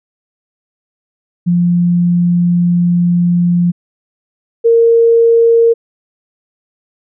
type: tone pair in turn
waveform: sine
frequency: 174.61 / 461.9 Hz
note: F3 / A#4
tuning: 0 / -16 cents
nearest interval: octave + perfect fourth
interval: 1684 cents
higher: second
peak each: -8 / -5 dBFS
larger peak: second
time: 1.46-3.72 / 4.64-5.74 s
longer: first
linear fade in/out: 20 ms
effects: none